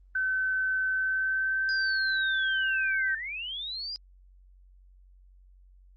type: tone with pitch glide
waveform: sine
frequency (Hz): 1527 to 1552.8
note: G6 to G6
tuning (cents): -46 to -17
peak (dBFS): -25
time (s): 0.15-3.15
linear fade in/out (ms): 5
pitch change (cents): +29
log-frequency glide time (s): 0.9-1.73
type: linear two-way sweep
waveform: sine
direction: down then up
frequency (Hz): 4959 to 1760 to 4959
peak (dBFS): -33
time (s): 1.69-3.96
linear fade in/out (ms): 0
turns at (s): 3.17
effects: added 46 Hz sine -53 dBFS peak until 5.96 s + Opus 24 kbps